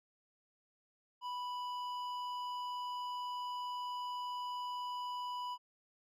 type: tone with hard clipping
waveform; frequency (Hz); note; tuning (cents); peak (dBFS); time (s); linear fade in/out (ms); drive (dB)
sine; 987.8; B5; 0; -40; 1.21-5.58; 50; 9
effects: none